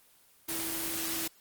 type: tone in noise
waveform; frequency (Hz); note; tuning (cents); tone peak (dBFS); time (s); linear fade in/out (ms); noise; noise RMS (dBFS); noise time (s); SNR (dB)
sine; 328.1; E4; -8; -40; 0.48-1.28; 10; white; -34; 0.48-1.28; -9
effects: white hiss -62 dBFS RMS until 1.4 s + Opus 24 kbps